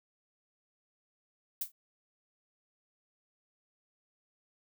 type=noise with exponential decay; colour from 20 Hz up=violet; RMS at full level=-29 dBFS; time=1.61-1.72 s; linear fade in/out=5 ms; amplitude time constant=23 ms; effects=none